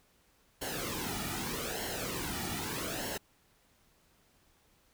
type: noise with flanger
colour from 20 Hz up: pink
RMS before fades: -37 dBFS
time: 0.61-3.18 s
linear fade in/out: 10 ms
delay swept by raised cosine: 0.82 to 1.92 ms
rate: 0.81 Hz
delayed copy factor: -0.7
effects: pink hiss -68 dBFS RMS until 4.93 s